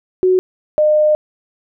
sine tone pair in turn, 370 / 608.1 Hz, F#4 / D#5, 0 / -40 cents, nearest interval major sixth, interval 860 cents, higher second, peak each -9 dBFS, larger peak neither, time 0.23-0.39 / 0.78-1.15 s, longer second, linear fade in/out 0 ms, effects none

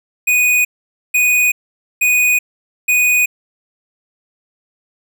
square tone bursts, 2480 Hz, D#7, 6 cents flat, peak -11 dBFS, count 4, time 0.27-3.26 s, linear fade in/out 10 ms, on 380 ms, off 490 ms, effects none

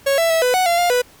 45% pulse tone with pitch steps, 552 / 664 / 652 / 498.8 / 741 / 687 / 703 / 493.8 Hz, C#5 / E5 / E5 / B4 / F#5 / F5 / F5 / B4, -7 / +12 / -19 / +17 / +2 / -29 / +11 / 0 cents, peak -14 dBFS, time 0.06-1.02 s, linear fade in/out 10 ms, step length 120 ms, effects pink hiss -47 dBFS RMS until 1.2 s

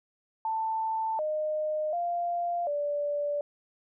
sine tone with pitch steps, 887 / 614 / 695 / 582 Hz, A5 / D#5 / F5 / D5, +14 / -23 / -9 / -16 cents, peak -27 dBFS, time 0.45-3.41 s, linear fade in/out 2 ms, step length 740 ms, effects none

